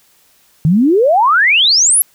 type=exponential sweep; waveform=sine; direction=up; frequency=146.83 to 11700 Hz; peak=-7 dBFS; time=0.65-2.02 s; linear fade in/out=0 ms; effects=white hiss -52 dBFS RMS until 2.14 s